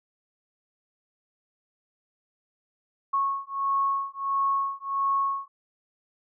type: beating tone pair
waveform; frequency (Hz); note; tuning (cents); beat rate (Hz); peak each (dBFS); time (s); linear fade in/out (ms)
sine; 1099 / 1100.5; C#6 / C#6; -15 / -13; 1.5; -27; 3.13-5.48; 10
effects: none